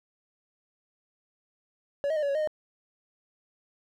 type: tone with pitch steps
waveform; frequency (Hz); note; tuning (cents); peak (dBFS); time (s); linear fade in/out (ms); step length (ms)
triangle; 566 / 634 / 607 / 567 / 556 / 619 / 613; C#5 / D#5 / D#5 / C#5 / C#5 / D#5 / D#5; +36 / +32 / -43 / +39 / +5 / -9 / -26; -23; 2.04-2.474; 0; 62
effects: none